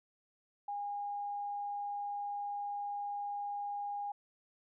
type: tone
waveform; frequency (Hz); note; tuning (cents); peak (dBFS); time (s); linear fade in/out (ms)
sine; 815; G#5; -33; -36; 0.68-4.12; 5
effects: none